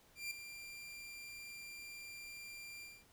sawtooth tone with ADSR envelope, 2377 Hz, D7, 20 cents sharp, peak -35 dBFS, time 0.15-3.05 s, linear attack 160 ms, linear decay 4 ms, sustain -10 dB, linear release 230 ms, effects pink hiss -67 dBFS RMS until 3.12 s

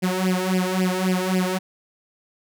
sawtooth tone with flanger, 185 Hz, F#3, in tune, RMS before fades -22 dBFS, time 0.02-1.59 s, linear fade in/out 20 ms, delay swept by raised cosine 0.38 to 2.28 ms, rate 3.7 Hz, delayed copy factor +0.95, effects none

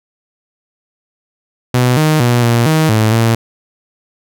sawtooth tone with pitch steps, 124.5 / 155 / 120.9 / 117.9 / 157.7 / 109.5 / 114.5 Hz, B2 / D#3 / B2 / A#2 / D#3 / A2 / A#2, +14 / -6 / -36 / +20 / +24 / -8 / -31 cents, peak -5 dBFS, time 1.74-3.35 s, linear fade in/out 5 ms, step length 230 ms, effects none

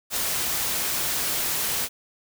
white noise, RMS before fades -26 dBFS, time 0.1-1.89 s, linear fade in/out 50 ms, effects none

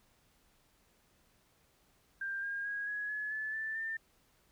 sine tone with pitch steps, 1589 / 1616.8 / 1645 / 1673.8 / 1703 / 1732.8 / 1763.1 / 1793.9 Hz, G6 / G#6 / G#6 / G#6 / G#6 / A6 / A6 / A6, +23 / -47 / -17 / +13 / +43 / -27 / +3 / +33 cents, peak -35 dBFS, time 2.21-3.97 s, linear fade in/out 5 ms, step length 220 ms, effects pink hiss -70 dBFS RMS until 4.51 s

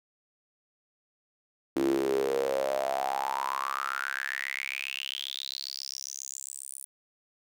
sawtooth tone with high-pass filter sweep, 67.4 Hz, C#2, 48 cents flat, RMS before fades -32 dBFS, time 1.76-6.85 s, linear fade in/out 0 ms, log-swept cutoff 310 to 10000 Hz, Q 9, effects none

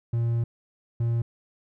triangle tone bursts at uneven times, 116.9 Hz, A#2, 5 cents sharp, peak -20 dBFS, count 2, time 0.13-0.44 / 1-1.22 s, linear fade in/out 5 ms, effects none

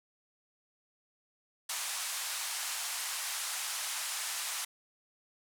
white band-pass noise, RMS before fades -37 dBFS, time 1.69-4.65 s, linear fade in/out 5 ms, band 770 to 11000 Hz, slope 24 dB/octave, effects none

